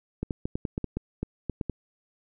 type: clicks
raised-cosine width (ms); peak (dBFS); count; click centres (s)
3; -16; 12; 0.23 / 0.308 / 0.455 / 0.555 / 0.652 / 0.779 / 0.843 / 0.97 / 1.23 / 1.497 / 1.612 / 1.697
effects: none